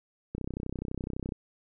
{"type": "click train", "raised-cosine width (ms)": 3, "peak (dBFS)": -21, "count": 32, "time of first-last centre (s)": [0.35, 1.322], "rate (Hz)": 31.9, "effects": []}